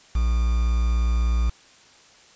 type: tone with quantisation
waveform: triangle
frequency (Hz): 58.27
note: A#1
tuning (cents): 0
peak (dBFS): -16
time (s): 0.15-1.5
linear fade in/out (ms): 5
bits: 6
effects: white hiss -52 dBFS RMS until 2.35 s + resampled to 16000 Hz